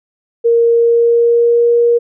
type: tone with pitch glide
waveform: sine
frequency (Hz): 466.2 to 472.7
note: A#4 to A#4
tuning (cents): 0 to +24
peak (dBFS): -7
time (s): 0.44-1.99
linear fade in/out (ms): 20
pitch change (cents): +24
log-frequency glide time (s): 0.72-1.7
effects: none